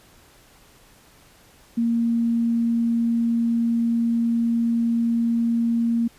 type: tone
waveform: sine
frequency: 232.4 Hz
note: A#3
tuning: 5 cents flat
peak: -18 dBFS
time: 1.77-6.08 s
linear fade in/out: 10 ms
effects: pink hiss -53 dBFS RMS until 6.18 s + resampled to 32000 Hz